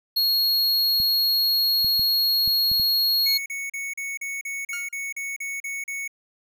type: tone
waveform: square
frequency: 4303 Hz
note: C8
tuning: 48 cents sharp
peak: -19 dBFS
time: 0.16-3.38 s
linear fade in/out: 10 ms
type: clicks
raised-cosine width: 5 ms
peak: -25 dBFS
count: 6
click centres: 1.001 / 1.846 / 1.995 / 2.477 / 2.716 / 2.798 s
type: tone bursts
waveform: square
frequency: 2217 Hz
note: C#7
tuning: in tune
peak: -29 dBFS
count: 12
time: 3.26-6.078 s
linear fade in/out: 5 ms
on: 200 ms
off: 38 ms
type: tone with exponential decay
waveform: sawtooth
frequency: 1412 Hz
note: F6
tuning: 19 cents sharp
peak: -27 dBFS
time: 4.73-4.93 s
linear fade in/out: 2 ms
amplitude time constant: 43 ms
effects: none